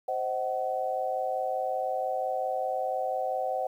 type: chord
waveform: sine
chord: C diminished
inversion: none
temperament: just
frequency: 523.3 / 627.9 / 753.5 Hz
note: C5 / Eb5 / Gb5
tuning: 0 / +16 / +31 cents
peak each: -32 / -34 / -30 dBFS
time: 0.08-3.67 s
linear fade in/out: 5 ms
effects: 10-bit